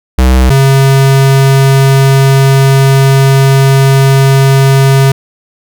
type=tone pair in turn; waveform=square; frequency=64 / 135.61 Hz; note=C2 / C#3; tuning=-38 / -38 cents; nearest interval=octave + minor second; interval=1300 cents; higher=second; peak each=-4 dBFS; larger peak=neither; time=0.18-0.5 / 0.5-5.12 s; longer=second; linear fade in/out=5 ms; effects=none